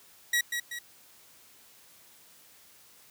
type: tone with echo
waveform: sawtooth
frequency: 1916 Hz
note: A#6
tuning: 47 cents sharp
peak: -20 dBFS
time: 0.33-0.41 s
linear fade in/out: 5 ms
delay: 190 ms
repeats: 2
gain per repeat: -6 dB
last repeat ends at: 0.79 s
effects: white hiss -57 dBFS RMS until 3.1 s + high-pass 60 Hz 12 dB/octave